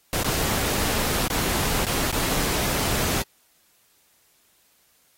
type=noise with dropouts; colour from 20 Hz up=pink; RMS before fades=-25 dBFS; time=0.13-3.22 s; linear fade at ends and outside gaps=1 ms; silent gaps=0.231-0.244 / 1.276-1.301 / 1.851-1.866 / 2.112-2.126 s; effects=white hiss -62 dBFS RMS until 5.17 s + AAC 48 kbps